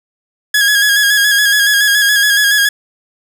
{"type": "tone with vibrato", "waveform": "sawtooth", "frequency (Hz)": 1661.2, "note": "G#6", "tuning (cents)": 0, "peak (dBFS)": -5, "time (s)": [0.54, 2.69], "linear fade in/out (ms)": 5, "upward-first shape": "square", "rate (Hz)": 7.1, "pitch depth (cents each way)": 33, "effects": ["7-bit"]}